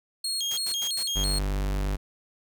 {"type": "tone with vibrato", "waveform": "30% pulse", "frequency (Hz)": 3729, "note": "A#7", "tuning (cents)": 0, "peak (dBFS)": -24, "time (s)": [0.24, 1.39], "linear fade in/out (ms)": 5, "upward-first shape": "square", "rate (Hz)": 3, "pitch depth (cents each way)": 240}
{"type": "noise bursts", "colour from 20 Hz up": "white", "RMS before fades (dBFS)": -37, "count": 4, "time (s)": [0.51, 1.029], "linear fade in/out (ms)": 0, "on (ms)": 57, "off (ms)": 97}
{"type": "tone", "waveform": "45% pulse", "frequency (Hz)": 49, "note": "G1", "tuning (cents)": 0, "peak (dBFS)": -25, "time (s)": [1.15, 1.97], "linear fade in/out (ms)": 20}
{"effects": []}